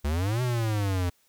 square exponential two-way sweep, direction up then down, 69.3 to 127.5 to 86.5 Hz, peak -25 dBFS, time 0.04-1.1 s, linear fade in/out 10 ms, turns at 0.42 s, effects white hiss -66 dBFS RMS until 1.28 s

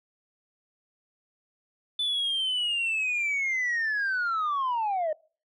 sine linear sweep, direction down, 3513 to 599 Hz, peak -23 dBFS, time 1.99-5.13 s, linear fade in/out 5 ms, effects noise-tail reverb RT60 0.4 s tail -25 dB re dry + tanh soft clip ceiling -23 dBFS

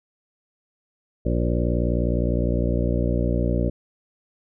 harmonic tone with a mistuned harmonic, 59.7 Hz, A#1, 42 cents sharp, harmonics 1 / 2 / 3 / 4 / 5 / 6 / 8 / 9 / 10, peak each -23 / -26 / -28 / -29 / -30 / -31 / -32 / -33 / -33 dBFS, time 1.25-3.7 s, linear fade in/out 10 ms, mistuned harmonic 10, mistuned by -21 cents, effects none

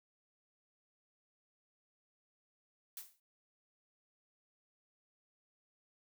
blue noise with exponential decay, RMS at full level -43 dBFS, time 2.97-3.2 s, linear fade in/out 2 ms, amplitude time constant 49 ms, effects noise-tail reverb RT60 0.1 s tail -26 dB re dry

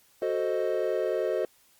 triangle chord, F# diminished seventh, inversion none, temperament equal, 370 / 440 / 523.3 / 622.3 Hz, F#4 / A4 / C5 / Eb5, 0 / 0 / 0 / 0 cents, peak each -29 dBFS, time 0.22-1.45 s, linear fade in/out 2 ms, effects white hiss -62 dBFS RMS until 1.79 s + Opus 48 kbps

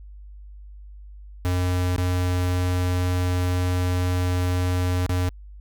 square tone with dropouts, 90.1 Hz, F#2, 45 cents flat, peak -21 dBFS, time 1.45-5.29 s, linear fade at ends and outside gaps 0 ms, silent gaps 1.962-1.981 / 5.063-5.094 s, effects added 50 Hz sine -39 dBFS peak until 5.6 s

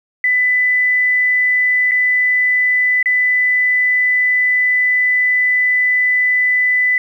sine tone with dropouts, 1997 Hz, B6, 19 cents sharp, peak -11 dBFS, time 0.24-6.98 s, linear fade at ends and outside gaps 2 ms, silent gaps 1.912-1.917 / 3.028-3.058 s, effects 8-bit

